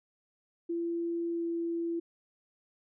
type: tone with pitch glide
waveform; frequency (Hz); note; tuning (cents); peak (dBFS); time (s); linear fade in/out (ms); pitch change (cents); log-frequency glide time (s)
sine; 338.8 to 336.7; E4 to E4; +48 to +37; -30; 0.69-2; 10; -11; 1.31-1.44
effects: none